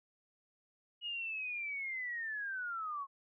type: linear sweep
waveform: sine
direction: down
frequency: 2900 to 1079 Hz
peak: -37 dBFS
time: 1.01-3.07 s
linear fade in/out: 50 ms
effects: none